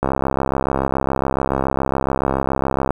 click train, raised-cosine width 1 ms, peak -4 dBFS, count 194, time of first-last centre 0.03-2.906 s, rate 67.1 Hz, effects 7-bit

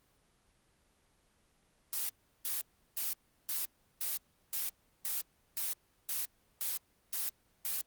blue noise bursts, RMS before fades -35 dBFS, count 12, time 1.93-7.81 s, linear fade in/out 0 ms, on 160 ms, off 360 ms, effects pink hiss -71 dBFS RMS until 7.86 s + Opus 24 kbps

